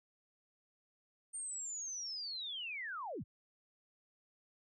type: linear sweep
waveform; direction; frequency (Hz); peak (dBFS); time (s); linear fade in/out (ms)
sine; down; 8870 to 48.74; -40; 1.33-3.24; 20
effects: none